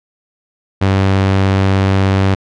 sawtooth tone, 96.6 Hz, G2, 25 cents flat, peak -6 dBFS, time 0.81-2.35 s, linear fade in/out 10 ms, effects low-pass 4000 Hz 12 dB/octave

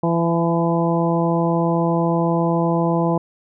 harmonic tone with a mistuned harmonic, 167.9 Hz, E3, 32 cents sharp, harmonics 1 / 2 / 3 / 4 / 5 / 6, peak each -19 / -22 / -24 / -25 / -26 / -27 dBFS, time 0.03-3.18 s, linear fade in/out 5 ms, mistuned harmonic 5, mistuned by +19 cents, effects none

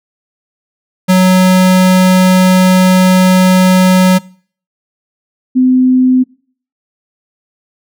square / sine tone pair in turn, 185 / 255.6 Hz, F#3 / C4, 0 / -40 cents, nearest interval tritone, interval 560 cents, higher second, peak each -5 dBFS, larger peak neither, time 1.08-4.19 / 5.55-6.24 s, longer first, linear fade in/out 20 ms, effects noise-tail reverb RT60 0.5 s tail -23 dB re dry

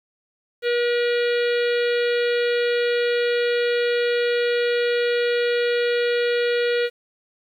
harmonic tone, 480 Hz, B4, 49 cents flat, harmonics 1 / 3 / 4 / 5 / 6 / 7 / 8 / 9, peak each -19 / -29 / -31 / -33 / -35 / -36 / -37 / -38 dBFS, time 0.62-6.9 s, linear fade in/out 50 ms, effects 9-bit

